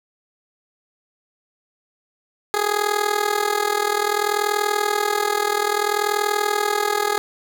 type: tone with amplitude modulation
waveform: 15% pulse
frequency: 415.3 Hz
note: G#4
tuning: in tune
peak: -9 dBFS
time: 2.54-7.18 s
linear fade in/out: 0 ms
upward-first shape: sine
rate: 40.6 Hz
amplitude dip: 80%
effects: none